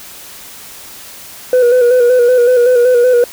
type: tone with vibrato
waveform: sine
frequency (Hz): 492.2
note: B4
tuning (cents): -6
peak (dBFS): -3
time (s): 1.53-3.24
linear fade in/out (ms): 2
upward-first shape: square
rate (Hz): 5.3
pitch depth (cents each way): 41
effects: tanh soft clip ceiling -5 dBFS + white hiss -33 dBFS RMS until 3.32 s